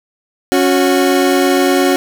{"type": "tone pair together", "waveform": "30% pulse", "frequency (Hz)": [277.2, 365.8], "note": ["C#4", "F#4"], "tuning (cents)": [0, -20], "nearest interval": "perfect fourth", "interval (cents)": 480, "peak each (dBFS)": -10, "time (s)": [0.52, 1.96], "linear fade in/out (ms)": 0, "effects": []}